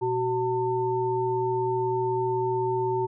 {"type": "tone cluster", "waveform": "sine", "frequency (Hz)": [121.3, 375.3, 898], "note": ["B2", "F#4", "A5"], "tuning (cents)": [-31, 25, 35], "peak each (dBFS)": [-33, -25, -28], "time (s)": [0.01, 3.07], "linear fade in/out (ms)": 20, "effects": []}